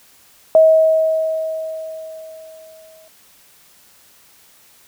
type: tone with exponential decay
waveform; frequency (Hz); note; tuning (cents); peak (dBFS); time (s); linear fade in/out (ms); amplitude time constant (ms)
sine; 638; D#5; +43; -5; 0.55-3.08; 1; 550
effects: white hiss -50 dBFS RMS until 4.87 s